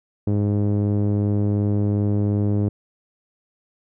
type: tone with low-pass filter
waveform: sawtooth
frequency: 102.7 Hz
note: G#2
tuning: 19 cents flat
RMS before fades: -20 dBFS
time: 0.27-2.69 s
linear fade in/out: 5 ms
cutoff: 380 Hz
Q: 1.2
effects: none